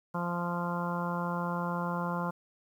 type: harmonic tone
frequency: 173.7 Hz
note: F3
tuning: 9 cents flat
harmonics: 1 / 2 / 3 / 4 / 5 / 6 / 7 / 8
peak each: -33 / -44 / -39 / -43 / -39 / -37 / -44 / -41 dBFS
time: 0.14-2.31 s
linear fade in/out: 10 ms
effects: 10-bit